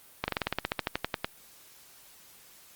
slowing click train, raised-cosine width 0.3 ms, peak -11 dBFS, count 16, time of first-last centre 0.24-1.245 s, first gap 40 ms, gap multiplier 1.07, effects white hiss -55 dBFS RMS until 2.75 s + Opus 32 kbps

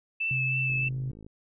sine tone with vibrato, 2637 Hz, E7, in tune, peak -26 dBFS, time 0.2-0.89 s, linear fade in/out 10 ms, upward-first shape triangle, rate 3.2 Hz, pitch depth 22 cents each way
sine tone, 130.81 Hz, C3, in tune, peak -29 dBFS, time 0.31-1.11 s, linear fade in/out 2 ms
click train, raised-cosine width 3 ms, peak -34 dBFS, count 31, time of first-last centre 0.7-1.265 s, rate 53.1 Hz
effects none

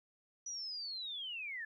sine linear sweep, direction down, 5920 to 1703 Hz, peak -40 dBFS, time 0.46-1.65 s, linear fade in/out 5 ms, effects 13-bit

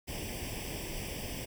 pink noise with comb filter, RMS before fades -39 dBFS, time 0.07-1.46 s, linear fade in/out 20 ms, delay 0.37 ms, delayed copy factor +0.85, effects none

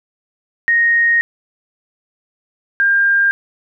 sine tone pair in turn, 1864.7 / 1601.4 Hz, A#6 / G6, 0 / +37 cents, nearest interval minor third, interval 263 cents, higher first, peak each -10 dBFS, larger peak neither, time 0.68-1.21 / 2.8-3.31 s, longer first, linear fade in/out 0 ms, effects none

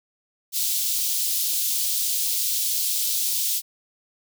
white high-pass noise, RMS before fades -24 dBFS, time 0.52-3.62 s, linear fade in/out 50 ms, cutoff 3400 Hz, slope 24 dB/octave, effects none

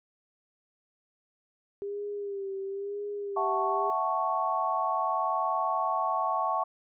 sine tone with vibrato, 399.2 Hz, G4, 32 cents sharp, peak -32 dBFS, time 1.82-3.9 s, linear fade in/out 0 ms, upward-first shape sine, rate 1 Hz, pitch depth 49 cents each way
sine chord, F# minor seventh, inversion third, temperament equal, 659.3 / 740 / 880 / 1108.7 Hz, E5 / F#5 / A5 / C#6, 0 / 0 / 0 / 0 cents, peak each -33 / -32 / -32 / -29 dBFS, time 3.36-6.64 s, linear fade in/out 10 ms
effects none

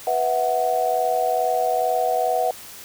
sine chord, B suspended fourth, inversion none, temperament just, 493.9 / 658.5 / 740.8 Hz, B4 / E5 / F#5, 0 / -2 / +2 cents, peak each -25 / -23 / -21 dBFS, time 0.07-2.51 s, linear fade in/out 2 ms, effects white hiss -40 dBFS RMS until 2.84 s

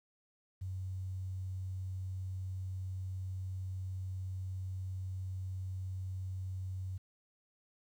sine tone with quantisation, 93.7 Hz, F#2, 22 cents sharp, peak -37 dBFS, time 0.61-6.98 s, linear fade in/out 10 ms, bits 11, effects none

